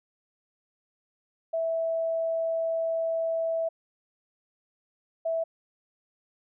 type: tone bursts at uneven times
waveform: sine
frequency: 656 Hz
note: E5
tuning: 9 cents flat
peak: -25 dBFS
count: 2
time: 1.53-3.69 / 5.25-5.44 s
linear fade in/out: 10 ms
effects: none